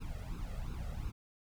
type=noise with flanger; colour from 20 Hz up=brown; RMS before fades=-40 dBFS; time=0-1.12 s; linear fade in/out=20 ms; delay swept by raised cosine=0.76 to 1.57 ms; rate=2.8 Hz; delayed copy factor=+0.85; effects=none